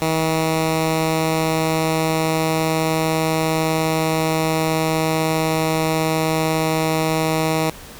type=tone with pitch glide; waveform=10% pulse; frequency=160 to 158.99 Hz; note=D#3 to D#3; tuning=+49 to +38 cents; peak=-9 dBFS; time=0.02-7.7 s; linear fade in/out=0 ms; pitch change=-11 cents; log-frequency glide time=0.37-7.03 s; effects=pink hiss -39 dBFS RMS until 7.99 s